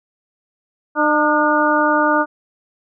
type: harmonic tone with a mistuned harmonic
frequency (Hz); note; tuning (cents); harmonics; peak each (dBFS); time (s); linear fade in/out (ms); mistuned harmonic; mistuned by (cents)
301.8; D4; +47; 1 / 2 / 3 / 4 / 5; -19 / -19 / -19 / -19 / -19; 0.95-2.26; 50; 5; -69
effects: none